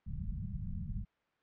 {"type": "low-pass noise", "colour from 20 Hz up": "pink", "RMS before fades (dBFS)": -39, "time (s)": [0.06, 1.05], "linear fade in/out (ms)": 20, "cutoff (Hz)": 210, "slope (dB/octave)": 96, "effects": ["white hiss -75 dBFS RMS until 1.42 s", "low-pass 2000 Hz 12 dB/octave"]}